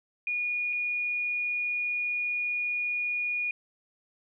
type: tone pair in turn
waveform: sine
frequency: 2445 / 2445 Hz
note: D#7 / D#7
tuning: -31 / -31 cents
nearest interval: unison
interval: 0 cents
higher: neither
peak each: -27 dBFS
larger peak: neither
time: 0.27-0.73 / 0.73-3.51 s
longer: second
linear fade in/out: 2 ms
effects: none